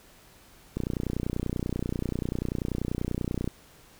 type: click train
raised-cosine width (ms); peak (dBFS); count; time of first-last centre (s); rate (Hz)
3; -16; 83; 0.77-3.476; 30.3
effects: pink hiss -55 dBFS RMS until 3.99 s